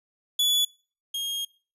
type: tone pair in turn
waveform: 40% pulse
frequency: 3423 / 3248 Hz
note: A7 / G#7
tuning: -48 / -39 cents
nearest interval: minor second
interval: 91 cents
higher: first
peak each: -19 / -27 dBFS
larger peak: first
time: 0.39-0.65 / 1.14-1.45 s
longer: second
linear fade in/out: 5 ms
effects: noise-tail reverb RT60 0.4 s tail -24 dB re dry + resampled to 32000 Hz